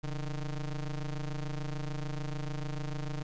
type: ring-modulated tone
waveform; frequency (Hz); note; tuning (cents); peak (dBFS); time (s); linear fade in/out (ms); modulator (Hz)
square; 76.8; D#2; -22; -31; 0.03-3.23; 10; 63.4
effects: resampled to 16000 Hz + 10-bit